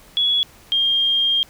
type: tone pair in turn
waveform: sine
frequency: 3372 / 3213 Hz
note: G#7 / G7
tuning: +26 / +42 cents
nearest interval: minor second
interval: 84 cents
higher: first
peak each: -15 dBFS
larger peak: neither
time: 0.17-0.43 / 0.72-1.43 s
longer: second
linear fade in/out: 0 ms
effects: pink hiss -48 dBFS RMS until 1.49 s